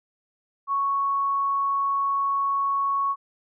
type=tone; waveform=sine; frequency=1108.7 Hz; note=C#6; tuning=in tune; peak=-21 dBFS; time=0.67-3.16 s; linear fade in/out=50 ms; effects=none